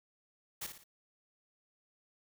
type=noise with echo; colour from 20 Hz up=white; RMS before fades=-40 dBFS; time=0.61-0.67 s; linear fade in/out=10 ms; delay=57 ms; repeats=3; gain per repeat=-7 dB; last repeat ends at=0.841 s; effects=none